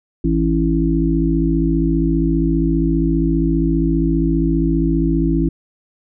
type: harmonic tone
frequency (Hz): 55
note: A1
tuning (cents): 0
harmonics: 1 / 3 / 5 / 6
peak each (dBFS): -19 / -19 / -19 / -19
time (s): 0.24-5.49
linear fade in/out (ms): 5
effects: none